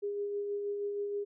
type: tone with tremolo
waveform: sine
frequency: 407.4 Hz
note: G#4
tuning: 33 cents flat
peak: -31 dBFS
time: 0.02-1.25 s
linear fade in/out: 20 ms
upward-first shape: sine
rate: 6.3 Hz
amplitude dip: 30%
effects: none